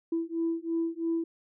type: beating tone pair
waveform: sine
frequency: 329.8 / 332.8 Hz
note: E4 / E4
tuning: +1 / +17 cents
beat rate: 3 Hz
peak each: -30 dBFS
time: 0.12-1.24 s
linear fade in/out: 5 ms
effects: tanh soft clip ceiling -21 dBFS